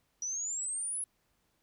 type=exponential sweep; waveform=sine; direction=up; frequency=5800 to 10610 Hz; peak=-33 dBFS; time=0.22-1.04 s; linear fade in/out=2 ms; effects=pink hiss -75 dBFS RMS until 1.62 s